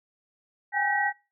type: tone cluster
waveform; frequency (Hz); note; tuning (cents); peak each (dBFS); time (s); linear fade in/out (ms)
sine; 784 / 822 / 1546 / 1914; G5 / G#5 / G6 / A#6; 0 / -18 / -24 / +45; -33 / -27 / -31 / -26; 0.72-1.13; 50
effects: noise-tail reverb RT60 0.3 s tail -25 dB re dry